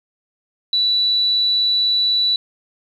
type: tone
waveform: sine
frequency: 3952 Hz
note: B7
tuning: in tune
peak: -14 dBFS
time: 0.73-2.36 s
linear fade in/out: 2 ms
effects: 8-bit